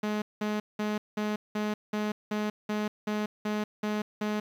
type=tone bursts; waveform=sawtooth; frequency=211.1 Hz; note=G#3; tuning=29 cents sharp; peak=-24 dBFS; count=12; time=0.03-4.4 s; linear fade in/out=5 ms; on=190 ms; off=190 ms; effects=low-pass 4000 Hz 12 dB/octave + 9-bit